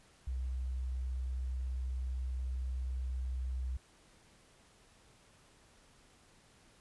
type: tone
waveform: sine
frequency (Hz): 63.7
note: C2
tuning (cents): -46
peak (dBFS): -34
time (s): 0.27-3.77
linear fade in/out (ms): 5
effects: pink hiss -64 dBFS RMS until 6.8 s + resampled to 24000 Hz